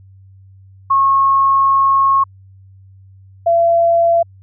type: tone pair in turn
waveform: sine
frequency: 1090 / 677.2 Hz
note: C#6 / E5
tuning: -29 / +46 cents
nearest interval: minor sixth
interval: 825 cents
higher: first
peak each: -9 dBFS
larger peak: neither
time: 0.9-2.24 / 3.46-4.23 s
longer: first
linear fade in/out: 10 ms
effects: added 96 Hz sine -40 dBFS peak until 4.42 s